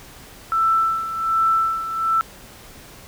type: tone with tremolo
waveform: sine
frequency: 1328 Hz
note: E6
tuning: 12 cents sharp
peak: -14 dBFS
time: 0.52-2.21 s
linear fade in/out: 0 ms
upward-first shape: sine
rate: 1.3 Hz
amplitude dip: 70%
effects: pink hiss -43 dBFS RMS until 3.07 s